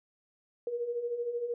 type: beating tone pair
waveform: sine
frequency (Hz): 466.2 / 479.2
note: A#4 / A#4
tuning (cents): 0 / +48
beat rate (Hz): 13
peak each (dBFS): -39 / -32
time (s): 0.67-1.54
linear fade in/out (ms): 2
effects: none